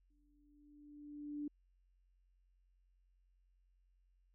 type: tone with exponential growth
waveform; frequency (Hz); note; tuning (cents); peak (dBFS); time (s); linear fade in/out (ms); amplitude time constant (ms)
sine; 293.7; D4; 0; -38; 0.1-1.48; 5; 300
effects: added 45 Hz sine -70 dBFS peak until 4.34 s